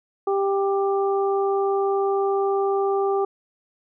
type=harmonic tone; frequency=394.1 Hz; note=G4; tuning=9 cents sharp; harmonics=1 / 2 / 3; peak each=-20 / -26 / -30 dBFS; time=0.27-3.25 s; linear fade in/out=5 ms; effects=none